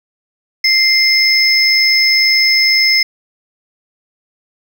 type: tone pair together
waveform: triangle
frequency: 2093 / 5209 Hz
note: C7 / E8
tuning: 0 / -21 cents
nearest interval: octave + major third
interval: 1579 cents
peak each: -10 dBFS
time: 0.64-3.03 s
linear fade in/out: 5 ms
effects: none